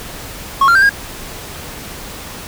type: tone with pitch steps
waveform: triangle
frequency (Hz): 1095 / 1384 / 1570 / 1627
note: C#6 / F6 / G6 / G#6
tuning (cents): -22 / -16 / +2 / -36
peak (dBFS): -5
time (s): 0.61-0.894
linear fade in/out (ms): 5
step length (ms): 71
effects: pink hiss -30 dBFS RMS until 2.47 s